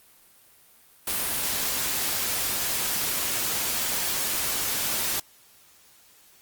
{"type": "noise", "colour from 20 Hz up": "white", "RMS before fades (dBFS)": -27, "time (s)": [1.07, 5.2], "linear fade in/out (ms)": 5, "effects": ["white hiss -56 dBFS RMS until 6.41 s", "Opus 32 kbps"]}